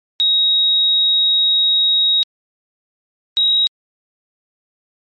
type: tone pair in turn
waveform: sine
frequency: 3788 / 3814 Hz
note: A#7 / A#7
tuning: +27 / +39 cents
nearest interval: unison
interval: 12 cents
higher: second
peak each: -11 dBFS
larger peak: neither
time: 0.2-2.23 / 3.37-3.67 s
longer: first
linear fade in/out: 0 ms
effects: MP3 32 kbps